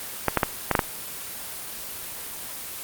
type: clicks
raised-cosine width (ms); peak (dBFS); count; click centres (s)
0.5; -3; 6; 0.283 / 0.373 / 0.432 / 0.713 / 0.752 / 0.792
effects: white hiss -35 dBFS RMS until 2.83 s + Opus 24 kbps